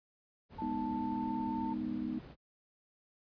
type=noise; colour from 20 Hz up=brown; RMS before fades=-46 dBFS; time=0.49-2.36 s; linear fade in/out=50 ms
type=tone with pitch glide; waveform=sine; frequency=881 to 897.4 Hz; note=A5 to A5; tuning=+2 to +34 cents; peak=-38 dBFS; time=0.58-1.74 s; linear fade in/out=10 ms; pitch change=+32 cents; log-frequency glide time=0.85-1.56 s
type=chord; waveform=sine; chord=G# minor; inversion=none; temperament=equal; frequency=207.7 / 246.9 / 311.1 Hz; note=G#3 / B3 / D#4; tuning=0 / 0 / 0 cents; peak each=-40 / -37 / -39 dBFS; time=0.62-2.19 s; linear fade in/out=0 ms
effects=high-pass 80 Hz 12 dB/octave + resampled to 11025 Hz